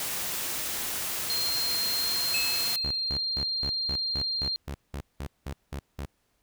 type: noise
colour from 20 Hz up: white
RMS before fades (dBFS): -32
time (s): 0-2.76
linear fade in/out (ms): 2
type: tone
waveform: sine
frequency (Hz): 4192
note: C8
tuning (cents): +2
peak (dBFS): -27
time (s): 1.3-4.56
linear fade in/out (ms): 0
type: tone with exponential decay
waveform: square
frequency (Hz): 2600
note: E7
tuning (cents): -24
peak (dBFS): -27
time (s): 2.34-3.13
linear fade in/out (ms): 2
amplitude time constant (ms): 170
type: tone bursts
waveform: sawtooth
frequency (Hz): 70.1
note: C#2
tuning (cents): +20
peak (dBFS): -29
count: 13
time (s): 2.84-6.056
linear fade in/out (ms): 5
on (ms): 72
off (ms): 190
effects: pink hiss -72 dBFS RMS until 6.42 s